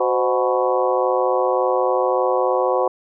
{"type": "harmonic tone with a mistuned harmonic", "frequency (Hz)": 123.47, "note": "B2", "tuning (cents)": 0, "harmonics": [3, 4, 5, 6, 7, 8, 9], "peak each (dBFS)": [-23, -19, -27, -24, -29, -25, -27], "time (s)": [0, 2.88], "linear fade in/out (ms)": 5, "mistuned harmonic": 4, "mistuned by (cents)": 74, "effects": []}